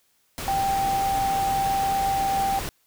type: tone in noise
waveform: sine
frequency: 784 Hz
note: G5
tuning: in tune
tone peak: -21 dBFS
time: 0.48-2.59 s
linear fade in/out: 0 ms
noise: pink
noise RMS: -32 dBFS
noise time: 0.38-2.69 s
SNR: +8 dB
effects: white hiss -66 dBFS RMS until 2.86 s